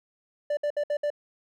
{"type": "tone bursts", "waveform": "triangle", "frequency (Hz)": 587.3, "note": "D5", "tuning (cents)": 0, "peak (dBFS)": -22, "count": 5, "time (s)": [0.5, 1.103], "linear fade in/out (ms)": 5, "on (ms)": 71, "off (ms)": 62, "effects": []}